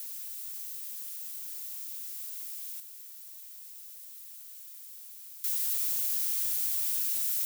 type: noise with level steps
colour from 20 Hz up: violet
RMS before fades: -40 / -47 / -30 dBFS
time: 0-7.45 s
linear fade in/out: 0 ms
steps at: 2.8 / 5.44 s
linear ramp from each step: 2 ms
effects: none